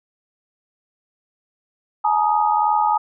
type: chord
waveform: sine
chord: Ab suspended second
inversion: none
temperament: equal with one note detuned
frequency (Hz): 849.5 / 932.3 / 1244.5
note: Ab5 / Bb5 / Eb6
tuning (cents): +39 / 0 / 0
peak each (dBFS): -17 / -21 / -22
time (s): 2.04-2.98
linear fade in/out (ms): 10
effects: none